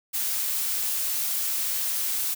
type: noise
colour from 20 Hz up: blue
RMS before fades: -27 dBFS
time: 0.13-2.35 s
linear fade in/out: 20 ms
effects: none

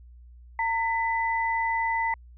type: tone pair together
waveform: sine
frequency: 912 / 1996 Hz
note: A#5 / B6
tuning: -38 / +18 cents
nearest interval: octave + major second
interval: 1356 cents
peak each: -25 / -28 dBFS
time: 0.59-2.14 s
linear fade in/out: 2 ms
effects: added 60 Hz sine -46 dBFS peak until 2.37 s

